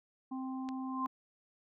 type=harmonic tone; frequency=261.6 Hz; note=C4; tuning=in tune; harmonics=1 / 3 / 4; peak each=-37 / -47 / -49 dBFS; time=0.31-1.07 s; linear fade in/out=10 ms
type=tone with exponential growth; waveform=sine; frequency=1046 Hz; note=C6; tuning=1 cent flat; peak=-31 dBFS; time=0.67-1.06 s; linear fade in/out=0 ms; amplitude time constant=84 ms
type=click; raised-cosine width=0.2 ms; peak=-29 dBFS; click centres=0.689 s
effects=none